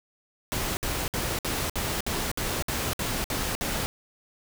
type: noise bursts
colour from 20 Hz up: pink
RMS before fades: -29 dBFS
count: 11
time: 0.52-3.86 s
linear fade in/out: 0 ms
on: 250 ms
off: 59 ms
effects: none